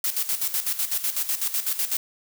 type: noise with tremolo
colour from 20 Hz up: blue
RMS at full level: -24 dBFS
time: 0.04-1.97 s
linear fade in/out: 2 ms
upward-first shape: square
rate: 8 Hz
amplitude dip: 70%
effects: none